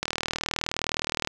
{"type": "click train", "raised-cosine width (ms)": 0.2, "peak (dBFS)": -9, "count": 50, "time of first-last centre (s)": [0.03, 1.274], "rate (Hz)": 39.4, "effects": []}